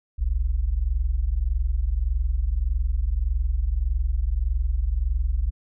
sine tone pair together, 43.73 / 65.41 Hz, F1 / C2, +3 / 0 cents, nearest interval perfect fifth, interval 697 cents, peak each -23 dBFS, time 0.18-5.51 s, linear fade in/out 20 ms, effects none

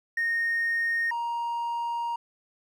triangle tone pair in turn, 1850 / 939.5 Hz, A#6 / A#5, -14 / +13 cents, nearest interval octave, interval 1173 cents, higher first, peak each -21 / -25 dBFS, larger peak first, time 0.17-1.11 / 1.11-2.16 s, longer second, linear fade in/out 5 ms, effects tanh soft clip ceiling -20 dBFS

